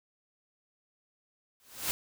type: noise with exponential growth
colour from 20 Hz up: white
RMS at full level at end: -28 dBFS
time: 1.6-1.91 s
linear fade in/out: 0 ms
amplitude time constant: 67 ms
effects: none

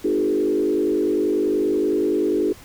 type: tone with frequency modulation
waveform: sine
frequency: 362.6 Hz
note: F#4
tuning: 35 cents flat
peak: -17 dBFS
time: 0.04-2.53 s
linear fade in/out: 10 ms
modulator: 50.4 Hz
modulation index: 1.5
effects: pink hiss -45 dBFS RMS until 2.64 s

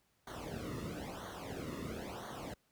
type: noise with flanger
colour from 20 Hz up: brown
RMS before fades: -43 dBFS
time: 0.27-2.54 s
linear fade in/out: 5 ms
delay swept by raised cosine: 0.39 to 1.3 ms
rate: 1 Hz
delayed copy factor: -0.85
effects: pink hiss -75 dBFS RMS until 2.71 s + high-pass 60 Hz 12 dB/octave

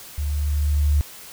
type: tone with level ramp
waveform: sine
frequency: 73.42 Hz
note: D2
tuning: in tune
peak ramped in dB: -22 to -14 dBFS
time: 0.18-1.01 s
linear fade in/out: 0 ms
effects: white hiss -41 dBFS RMS until 1.32 s

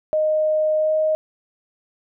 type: tone with pitch glide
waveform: sine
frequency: 619 to 624 Hz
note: D#5 to D#5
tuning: -9 to +5 cents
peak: -16 dBFS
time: 0.13-1.15 s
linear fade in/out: 0 ms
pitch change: +14 cents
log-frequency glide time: 0.77-0.94 s
effects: none

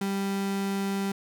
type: tone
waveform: 35% pulse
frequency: 196.7 Hz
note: G3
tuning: 6 cents sharp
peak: -25 dBFS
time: 0.01-1.12 s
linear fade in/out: 5 ms
effects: none

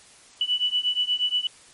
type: beating tone pair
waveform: sine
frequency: 2960 / 2968.4 Hz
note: F#7 / F#7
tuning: 0 / +5 cents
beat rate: 8.4 Hz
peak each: -25 / -24 dBFS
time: 0.41-1.47 s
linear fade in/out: 2 ms
effects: white hiss -51 dBFS RMS until 1.73 s + MP3 48 kbps

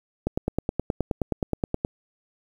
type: click train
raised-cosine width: 2 ms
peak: -10 dBFS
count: 16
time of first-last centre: 0.27-1.849 s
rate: 9.5 Hz
effects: 8-bit

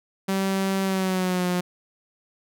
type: tone with pitch glide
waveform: sawtooth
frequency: 193 to 179.04 Hz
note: G3 to F3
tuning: -27 to +43 cents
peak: -18 dBFS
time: 0.28-1.61 s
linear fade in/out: 10 ms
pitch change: -130 cents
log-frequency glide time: 0.83-1.48 s
effects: none

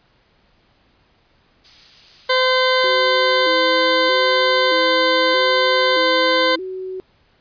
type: noise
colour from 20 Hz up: violet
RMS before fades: -32 dBFS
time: 1.64-4.67 s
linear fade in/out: 10 ms
type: harmonic tone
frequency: 514 Hz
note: C5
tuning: 31 cents flat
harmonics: 1 / 2 / 3 / 4 / 6 / 7 / 8 / 9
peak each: -17 / -20 / -22 / -23 / -25 / -25 / -26 / -27 dBFS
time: 2.29-6.56 s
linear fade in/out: 10 ms
type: tone with vibrato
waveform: sine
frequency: 349.2 Hz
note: F4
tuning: in tune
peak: -25 dBFS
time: 2.84-7 s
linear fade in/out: 0 ms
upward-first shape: square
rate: 0.8 Hz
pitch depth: 120 cents each way
effects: pink hiss -58 dBFS RMS until 7.4 s + resampled to 11025 Hz

